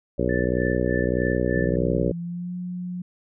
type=harmonic tone; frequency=61.6 Hz; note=B1; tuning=4 cents flat; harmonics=1 / 2 / 3 / 4 / 5 / 6 / 7 / 8 / 9; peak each=-29 / -29 / -29 / -29 / -29 / -29 / -29 / -29 / -29 dBFS; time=0.18-2.12 s; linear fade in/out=10 ms
type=tone with tremolo; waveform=sine; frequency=1760 Hz; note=A6; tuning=in tune; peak=-28 dBFS; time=0.29-1.76 s; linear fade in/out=2 ms; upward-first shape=sine; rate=3.3 Hz; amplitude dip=90%
type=tone with pitch glide; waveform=sine; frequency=166.3 to 179.27 Hz; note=E3 to F3; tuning=+16 to +46 cents; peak=-28 dBFS; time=1.54-3.02 s; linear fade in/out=5 ms; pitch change=+130 cents; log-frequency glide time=1.98-2.54 s
effects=none